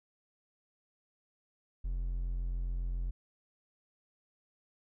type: tone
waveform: triangle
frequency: 43.65 Hz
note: F1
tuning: in tune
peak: -30 dBFS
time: 1.84-3.11 s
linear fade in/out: 10 ms
effects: none